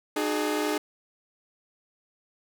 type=tone cluster; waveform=sawtooth; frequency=303.2 / 368.5 / 419.6 Hz; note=D#4 / F#4 / G#4; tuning=-45 / -7 / +18 cents; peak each=-24 / -32 / -25 dBFS; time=0.16-0.78 s; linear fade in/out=5 ms; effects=none